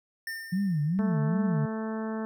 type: tone with exponential decay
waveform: square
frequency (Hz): 1807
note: A6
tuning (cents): +46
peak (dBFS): -32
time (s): 0.27-1.19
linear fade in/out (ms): 2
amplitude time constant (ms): 200
type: tone with vibrato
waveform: sine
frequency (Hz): 171.7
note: F3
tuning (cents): -29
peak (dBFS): -24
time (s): 0.52-1.66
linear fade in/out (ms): 10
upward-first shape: sine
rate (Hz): 2.5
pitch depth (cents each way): 280
type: harmonic tone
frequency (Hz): 220.1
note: A3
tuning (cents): +1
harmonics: 1 / 2 / 3 / 4 / 5 / 6 / 7 / 8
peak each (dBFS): -31 / -37 / -41 / -43 / -45 / -47 / -48 / -49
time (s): 0.99-2.25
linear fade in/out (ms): 0
effects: none